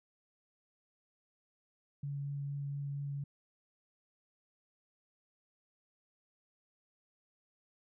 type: tone with vibrato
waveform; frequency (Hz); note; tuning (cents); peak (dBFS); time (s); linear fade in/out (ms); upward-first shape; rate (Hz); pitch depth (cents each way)
sine; 141.5; C#3; +36; -36; 2.03-3.24; 5; triangle; 4.3; 9
effects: none